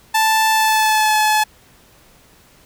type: tone with pitch glide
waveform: sawtooth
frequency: 880 to 857.9 Hz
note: A5 to A5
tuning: 0 to -44 cents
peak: -9 dBFS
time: 0.14-1.44 s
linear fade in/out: 10 ms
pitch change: -44 cents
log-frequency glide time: 0.51-1.17 s
effects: pink hiss -50 dBFS RMS until 2.65 s